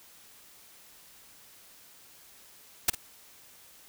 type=noise with echo; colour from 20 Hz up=white; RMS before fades=-22 dBFS; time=2.88-2.9 s; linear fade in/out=5 ms; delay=51 ms; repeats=1; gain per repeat=-14 dB; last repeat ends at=2.951 s; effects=white hiss -55 dBFS RMS until 3.88 s